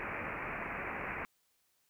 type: low-pass noise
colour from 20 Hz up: white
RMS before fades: -40 dBFS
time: 0-1.25 s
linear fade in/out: 0 ms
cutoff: 2500 Hz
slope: 96 dB/octave
effects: white hiss -75 dBFS RMS until 1.89 s